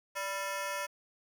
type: ring-modulated tone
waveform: 20% pulse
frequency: 784 Hz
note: G5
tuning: in tune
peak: -26 dBFS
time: 0.15-0.87 s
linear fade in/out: 20 ms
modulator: 201 Hz
effects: 10-bit